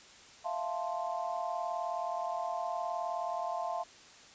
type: chord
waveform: sine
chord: F major seventh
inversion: third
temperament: equal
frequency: 659.3 / 698.5 / 880 / 1046.5 Hz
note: E5 / F5 / A5 / C6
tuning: 0 / 0 / 0 / 0 cents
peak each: -39 / -36 / -40 / -40 dBFS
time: 0.44-3.84 s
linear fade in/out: 20 ms
effects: white hiss -55 dBFS RMS until 4.34 s + resampled to 16000 Hz